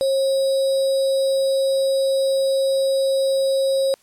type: tone with sample-and-hold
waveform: sine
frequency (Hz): 539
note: C#5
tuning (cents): -49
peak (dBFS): -16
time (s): 0.01-3.94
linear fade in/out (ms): 0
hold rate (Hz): 4410
effects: white hiss -57 dBFS RMS until 4.02 s + low-pass 11000 Hz 12 dB/octave